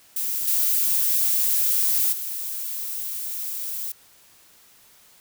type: noise with level steps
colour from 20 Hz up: violet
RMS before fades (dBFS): -26 / -21 / -30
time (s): 0.16-3.92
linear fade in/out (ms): 5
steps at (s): 0.47 / 2.12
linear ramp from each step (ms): 10
effects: white hiss -54 dBFS RMS until 5.2 s